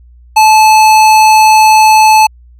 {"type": "tone with hard clipping", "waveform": "sine", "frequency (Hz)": 868, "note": "A5", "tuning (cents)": -24, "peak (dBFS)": -4, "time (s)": [0.36, 2.27], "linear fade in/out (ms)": 10, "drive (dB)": 18, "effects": ["added 60 Hz sine -36 dBFS peak until 2.59 s"]}